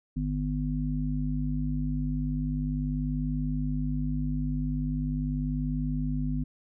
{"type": "harmonic tone", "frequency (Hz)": 50.2, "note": "G1", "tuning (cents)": 42, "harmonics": [1, 3, 5], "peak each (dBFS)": [-31, -31, -31], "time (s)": [0.16, 6.44], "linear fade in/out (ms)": 10, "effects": []}